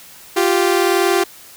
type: tone pair together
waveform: sawtooth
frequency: 348.9 / 390 Hz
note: F4 / G4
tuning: -2 / -9 cents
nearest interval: major second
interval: 193 cents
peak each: -12 dBFS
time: 0.36-1.24 s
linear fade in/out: 10 ms
effects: white hiss -41 dBFS RMS until 1.56 s